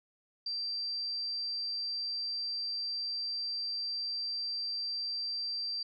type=tone; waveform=sine; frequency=4699 Hz; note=D8; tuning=in tune; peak=-33 dBFS; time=0.46-5.83 s; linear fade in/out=5 ms; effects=none